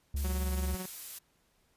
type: tone with vibrato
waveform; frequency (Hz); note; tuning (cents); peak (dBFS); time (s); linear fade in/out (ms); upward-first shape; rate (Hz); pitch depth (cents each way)
triangle; 69.8; C#2; +13; -28; 0.14-0.75; 5; sine; 19; 13
type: noise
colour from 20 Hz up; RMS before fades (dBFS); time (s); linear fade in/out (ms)
blue; -42; 0.16-1.19; 10
type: tone with tremolo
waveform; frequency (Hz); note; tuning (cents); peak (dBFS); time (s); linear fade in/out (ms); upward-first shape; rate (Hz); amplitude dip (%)
sawtooth; 185; F#3; 0; -32; 0.24-0.86; 5; sine; 18; 50
effects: pink hiss -71 dBFS RMS until 1.76 s + resampled to 32000 Hz